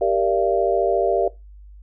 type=chord; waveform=sine; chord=G minor seventh; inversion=none; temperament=equal with one note detuned; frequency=392 / 466.2 / 587.3 / 681.3 Hz; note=G4 / Bb4 / D5 / F5; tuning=0 / 0 / 0 / -43 cents; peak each=-22 dBFS; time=0.01-1.28 s; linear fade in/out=5 ms; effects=noise-tail reverb RT60 0.2 s tail -18 dB re dry + added 50 Hz sine -40 dBFS peak until 1.82 s